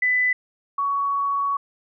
sine tone pair in turn, 1998 / 1121.3 Hz, B6 / C#6, +20 / +20 cents, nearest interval minor seventh, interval 1000 cents, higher first, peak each -17 / -20 dBFS, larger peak first, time 0.02-0.33 / 0.78-1.57 s, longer second, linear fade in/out 5 ms, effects none

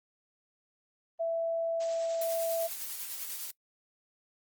sine tone, 663 Hz, E5, 10 cents sharp, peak -28 dBFS, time 1.19-2.68 s, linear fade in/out 20 ms
blue noise with tremolo, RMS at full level -37 dBFS, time 1.8-3.51 s, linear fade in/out 5 ms, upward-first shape triangle, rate 10 Hz, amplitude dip 40%
effects noise-tail reverb RT60 0.1 s tail -22 dB re dry + Opus 24 kbps

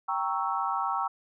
sine chord, G diminished seventh, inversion none, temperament equal, 784 / 932.3 / 1108.7 / 1318.5 Hz, G5 / Bb5 / Db6 / Fb6, 0 / 0 / 0 / 0 cents, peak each -32 dBFS, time 0.08-1.08 s, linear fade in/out 10 ms, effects none

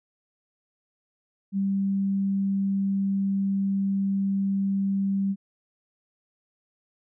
sine tone, 196 Hz, G3, in tune, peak -22 dBFS, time 1.52-5.36 s, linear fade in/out 50 ms, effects none

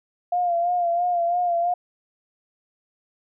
sine tone with vibrato, 698.5 Hz, F5, in tune, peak -19 dBFS, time 0.32-1.74 s, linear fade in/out 5 ms, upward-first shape sine, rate 3 Hz, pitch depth 45 cents each way, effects none

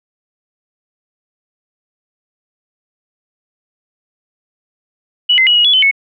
sine tone with pitch steps, 2943 / 2064 / 2917 / 2894 / 3394 / 3049 / 2203 Hz, F#7 / C7 / F#7 / F#7 / G#7 / G7 / C#7, -10 / -24 / -25 / -39 / +37 / -49 / -11 cents, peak -7 dBFS, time 5.29-5.913 s, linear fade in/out 10 ms, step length 89 ms, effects none

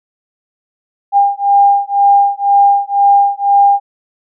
sine beating tone pair, 802 / 804 Hz, G5 / G5, +39 / +44 cents, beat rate 2 Hz, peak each -10 dBFS, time 1.12-3.8 s, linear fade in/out 50 ms, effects none

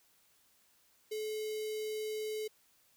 square tone with notch filter, 430.5 Hz, A4, 38 cents flat, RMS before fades -38 dBFS, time 1.11-2.48 s, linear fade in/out 10 ms, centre 1300 Hz, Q 1, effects white hiss -69 dBFS RMS until 2.96 s

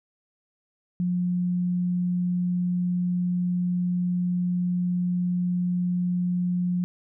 sine tone, 178.3 Hz, F3, 36 cents sharp, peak -22 dBFS, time 1-6.84 s, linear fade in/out 0 ms, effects none

